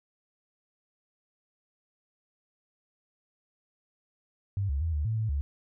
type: tone with pitch steps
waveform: sine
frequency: 99 / 69.4 / 82.1 / 74.3 / 111 / 109.9 / 70.8 Hz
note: G2 / C#2 / E2 / D2 / A2 / A2 / C#2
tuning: +18 / +3 / -6 / +21 / +16 / -2 / +37 cents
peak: -26 dBFS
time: 4.57-5.41 s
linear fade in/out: 0 ms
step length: 120 ms
effects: none